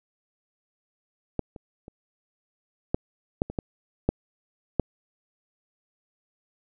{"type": "clicks", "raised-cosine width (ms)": 2, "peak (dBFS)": [-12, -27, -29, -9, -9, -21, -14, -7, -7], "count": 9, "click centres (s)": [1.393, 1.562, 1.881, 2.945, 3.419, 3.5, 3.588, 4.09, 4.797], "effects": []}